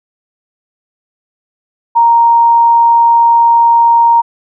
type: tone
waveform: sine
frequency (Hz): 932.3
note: A#5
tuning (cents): 0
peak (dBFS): -4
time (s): 1.95-4.22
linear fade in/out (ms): 20
effects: none